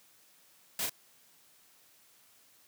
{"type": "noise with echo", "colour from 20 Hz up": "white", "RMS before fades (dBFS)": -34, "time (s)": [0.79, 0.86], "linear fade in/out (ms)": 2, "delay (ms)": 35, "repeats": 1, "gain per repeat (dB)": -2, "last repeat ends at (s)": 0.895, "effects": ["white hiss -63 dBFS RMS until 2.67 s", "high-pass 100 Hz 12 dB/octave"]}